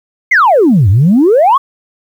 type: exponential two-way sweep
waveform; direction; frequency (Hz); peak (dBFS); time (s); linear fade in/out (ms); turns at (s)
sine; down then up; 2217 to 89.2 to 1167; -3; 0.31-1.58; 10; 0.89
effects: tanh soft clip ceiling -1 dBFS + 7-bit